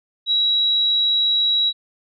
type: tone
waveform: sine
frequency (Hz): 3878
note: B7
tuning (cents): -32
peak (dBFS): -15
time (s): 0.26-1.73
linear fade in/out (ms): 50
effects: none